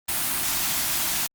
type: band-stop noise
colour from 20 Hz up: white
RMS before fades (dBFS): -25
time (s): 0.08-1.27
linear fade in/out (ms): 10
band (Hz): 380 to 600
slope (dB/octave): 96
effects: Opus 32 kbps